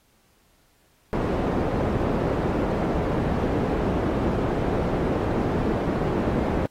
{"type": "low-pass noise", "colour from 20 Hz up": "white", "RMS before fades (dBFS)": -24, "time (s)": [1.13, 6.66], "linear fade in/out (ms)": 0, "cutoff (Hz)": 470, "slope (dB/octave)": 12, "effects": ["pink hiss -63 dBFS RMS until 6.7 s", "AAC 48 kbps"]}